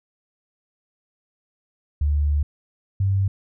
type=tone pair in turn; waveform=sine; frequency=73.2 / 97.46 Hz; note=D2 / G2; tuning=-5 / -10 cents; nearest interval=perfect fourth; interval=495 cents; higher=second; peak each=-17 / -17 dBFS; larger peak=neither; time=2.01-2.43 / 3-3.28 s; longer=first; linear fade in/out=5 ms; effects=none